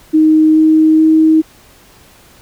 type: tone with pitch steps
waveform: sine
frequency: 312.4 / 314.4 / 316.4 Hz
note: D#4 / D#4 / D#4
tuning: +7 / +18 / +29 cents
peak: -5 dBFS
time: 0.13-1.42 s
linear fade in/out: 20 ms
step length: 430 ms
effects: pink hiss -44 dBFS RMS until 2.41 s